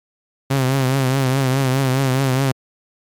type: tone with vibrato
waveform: sawtooth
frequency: 132.7 Hz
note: C3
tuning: 25 cents sharp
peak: -11 dBFS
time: 0.5-2.52 s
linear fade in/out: 10 ms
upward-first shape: triangle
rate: 4.8 Hz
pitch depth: 80 cents each way
effects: MP3 96 kbps